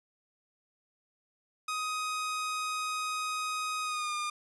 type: tone with pitch glide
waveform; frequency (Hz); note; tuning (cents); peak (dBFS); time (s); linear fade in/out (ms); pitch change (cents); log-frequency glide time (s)
sawtooth; 1254 to 1209.2; D#6 to D#6; +13 to -50; -28; 1.68-4.3; 5; -63; 3.83-4.14
effects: resampled to 24000 Hz